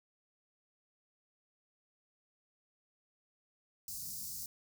white band-stop noise, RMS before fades -43 dBFS, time 3.88-4.46 s, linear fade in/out 2 ms, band 220 to 4600 Hz, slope 48 dB/octave, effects none

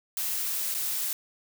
blue noise with dropouts, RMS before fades -30 dBFS, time 0.17-1.13 s, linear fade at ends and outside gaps 1 ms, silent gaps 0.742-0.748 s, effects none

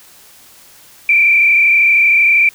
sine tone with frequency modulation, 2354 Hz, D7, 3 cents sharp, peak -7 dBFS, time 1.09-2.49 s, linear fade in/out 2 ms, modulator 32.8 Hz, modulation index 1.9, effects white hiss -43 dBFS RMS until 2.54 s

